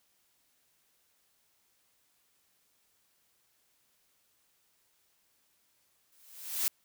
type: noise with exponential growth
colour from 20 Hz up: blue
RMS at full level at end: -27 dBFS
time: 6.12-6.68 s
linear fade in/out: 1 ms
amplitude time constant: 120 ms
effects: white hiss -72 dBFS RMS until 6.84 s